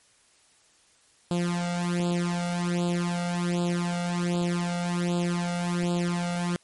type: tone with flanger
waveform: sawtooth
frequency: 174.61 Hz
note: F3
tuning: in tune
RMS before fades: -27 dBFS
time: 1.31-6.56 s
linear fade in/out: 0 ms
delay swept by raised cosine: 0.25 to 1.45 ms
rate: 1.3 Hz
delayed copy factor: +0.9
effects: white hiss -61 dBFS RMS until 6.63 s + MP3 48 kbps